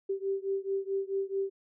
sine beating tone pair, 388.5 / 393.1 Hz, G4 / G4, -16 / +5 cents, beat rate 4.6 Hz, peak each -32 / -33 dBFS, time 0.09-1.5 s, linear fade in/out 10 ms, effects none

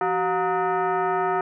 sine tone with frequency modulation, 169.6 Hz, E3, 50 cents sharp, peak -20 dBFS, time 0.01-1.41 s, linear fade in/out 2 ms, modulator 548 Hz, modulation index 2.2, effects none

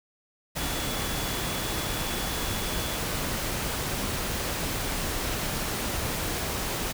sine tone in noise, 3410 Hz, G#7, 45 cents sharp, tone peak -40 dBFS, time 0.58-2.98 s, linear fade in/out 20 ms, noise pink, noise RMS -30 dBFS, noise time 0.55-6.93 s, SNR -13 dB, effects none

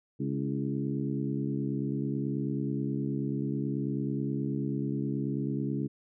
harmonic tone with a mistuned harmonic, 69.3 Hz, C#2, in tune, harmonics 2 / 3 / 4 / 5 / 6, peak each -33 / -34 / -34 / -38 / -42 dBFS, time 0.19-5.88 s, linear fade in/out 20 ms, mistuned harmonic 5, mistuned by -44 cents, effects none

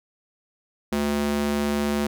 square tone with high-pass filter, 72.5 Hz, D2, 22 cents flat, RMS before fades -24 dBFS, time 0.92-2.07 s, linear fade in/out 5 ms, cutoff 220 Hz, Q 1.5, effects none

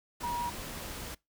sine tone in noise, 958 Hz, A#5, 47 cents sharp, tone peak -31 dBFS, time 0.23-0.5 s, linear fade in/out 10 ms, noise pink, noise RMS -41 dBFS, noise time 0.2-1.15 s, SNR +7 dB, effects noise-tail reverb RT60 0.2 s tail -23 dB re dry

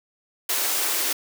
white high-pass noise, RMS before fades -24 dBFS, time 0.49-1.13 s, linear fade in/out 5 ms, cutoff 280 Hz, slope 48 dB/octave, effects none

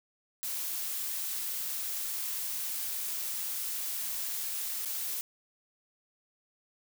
blue noise with dropouts, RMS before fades -35 dBFS, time 0.43-5.21 s, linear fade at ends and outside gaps 0 ms, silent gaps 4.85-4.857 s, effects none

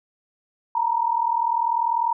sine tone pair together, 915.9 / 956 Hz, A#5 / A#5, -31 / +43 cents, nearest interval minor second, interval 74 cents, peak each -22 dBFS, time 0.75-2.13 s, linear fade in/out 5 ms, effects none

